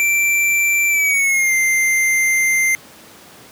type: tone with pitch glide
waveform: square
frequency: 2346 to 2090 Hz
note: D7 to C7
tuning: -2 to -2 cents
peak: -14 dBFS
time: 0-2.75 s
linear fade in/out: 0 ms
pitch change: -200 cents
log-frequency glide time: 0.89-1.54 s
effects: pink hiss -42 dBFS RMS until 3.51 s + high-pass 150 Hz 12 dB/octave